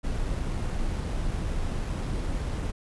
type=noise with sample-and-hold; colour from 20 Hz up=brown; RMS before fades=-29 dBFS; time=0.03-2.72 s; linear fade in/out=20 ms; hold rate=8820 Hz; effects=resampled to 24000 Hz